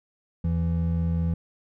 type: tone pair together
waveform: triangle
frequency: 82.41 / 167.31 Hz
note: E2 / E3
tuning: 0 / +26 cents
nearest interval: octave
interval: 1226 cents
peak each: -23 dBFS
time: 0.44-1.34 s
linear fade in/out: 5 ms
effects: none